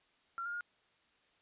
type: tone with pitch steps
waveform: sine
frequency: 1370 / 1413 / 1425 Hz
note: F6 / F6 / F6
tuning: -34 / +20 / +34 cents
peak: -37 dBFS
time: 0.38-0.608 s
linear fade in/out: 0 ms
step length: 76 ms
effects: white hiss -71 dBFS RMS until 1.41 s + resampled to 8000 Hz